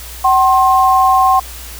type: tone pair together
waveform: sine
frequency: 760 / 1063.5 Hz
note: F#5 / C6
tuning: +46 / +28 cents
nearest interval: tritone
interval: 582 cents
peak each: -10 dBFS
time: 0.24-1.4 s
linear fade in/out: 10 ms
effects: added 60 Hz sine -31 dBFS peak until 1.79 s + white hiss -32 dBFS RMS until 1.79 s